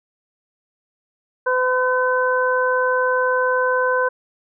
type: harmonic tone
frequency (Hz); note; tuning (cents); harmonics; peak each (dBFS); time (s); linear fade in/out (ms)
507; B4; +45; 1 / 2 / 3; -19 / -21 / -21; 1.46-4.09; 10
effects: none